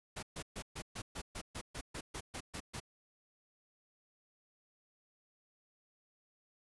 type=noise bursts; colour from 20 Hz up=pink; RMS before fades=-43 dBFS; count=14; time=0.16-2.802 s; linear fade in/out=10 ms; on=68 ms; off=130 ms; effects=resampled to 24000 Hz